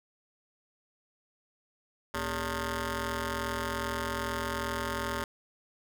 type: ring-modulated tone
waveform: 10% pulse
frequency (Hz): 168.5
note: E3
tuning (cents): +38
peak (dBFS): -20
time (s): 2.14-5.24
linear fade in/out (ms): 2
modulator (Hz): 737
effects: none